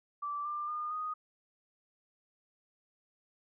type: tone with pitch steps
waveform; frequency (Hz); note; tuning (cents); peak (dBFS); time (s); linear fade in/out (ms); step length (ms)
sine; 1165 / 1190.2 / 1215.9 / 1242.1; D6 / D6 / D#6 / D#6; -14 / +23 / -40 / -3; -34; 0.22-1.14; 10; 230
effects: none